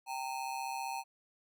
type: ring-modulated tone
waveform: square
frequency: 850 Hz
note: G#5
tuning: 40 cents sharp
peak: -34 dBFS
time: 0.06-1.04 s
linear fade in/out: 50 ms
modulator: 67.6 Hz
effects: none